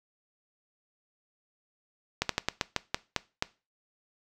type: slowing click train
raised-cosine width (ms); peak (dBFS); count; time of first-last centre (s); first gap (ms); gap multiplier
0.2; -8; 9; 2.22-3.424; 73; 1.2
effects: noise-tail reverb RT60 0.3 s tail -20 dB re dry